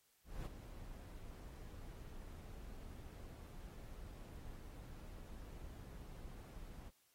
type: noise with ADSR envelope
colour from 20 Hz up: brown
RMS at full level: -43 dBFS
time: 0.24-6.91 s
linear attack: 220 ms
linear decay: 15 ms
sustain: -9 dB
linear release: 33 ms
effects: white hiss -75 dBFS RMS until 7.14 s + AAC 48 kbps